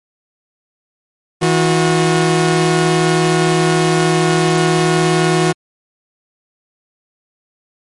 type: tone pair together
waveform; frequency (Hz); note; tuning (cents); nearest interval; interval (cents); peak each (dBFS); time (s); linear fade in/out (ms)
sawtooth; 161.34 / 362.2; E3 / F#4; -37 / -37; octave + major second; 1400; -10; 1.41-5.53; 20
effects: MP3 48 kbps